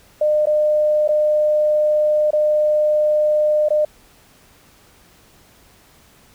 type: tone with dropouts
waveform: sine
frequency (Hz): 605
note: D#5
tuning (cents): -49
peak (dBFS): -13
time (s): 0.21-3.85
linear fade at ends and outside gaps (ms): 5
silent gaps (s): 0.457-0.469 / 1.078-1.088 / 2.307-2.331 / 3.687-3.704
effects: pink hiss -51 dBFS RMS until 6.34 s